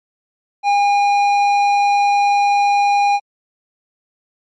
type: tone with tanh clipping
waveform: sine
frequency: 811 Hz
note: G#5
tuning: 41 cents flat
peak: -13 dBFS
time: 0.63-3.2 s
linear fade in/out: 50 ms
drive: 11 dB
effects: MP3 48 kbps